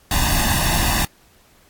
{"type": "noise with comb filter", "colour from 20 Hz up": "pink", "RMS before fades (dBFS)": -18, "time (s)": [0.11, 1.05], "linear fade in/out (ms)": 2, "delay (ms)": 1.1, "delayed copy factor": 0.85, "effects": ["pink hiss -54 dBFS RMS until 1.69 s", "AAC 64 kbps"]}